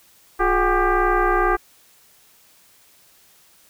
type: tone with frequency modulation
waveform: sine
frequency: 420 Hz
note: G#4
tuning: 19 cents sharp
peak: -15 dBFS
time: 0.39-1.57 s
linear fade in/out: 20 ms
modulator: 389 Hz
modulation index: 3.1
effects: white hiss -54 dBFS RMS until 3.69 s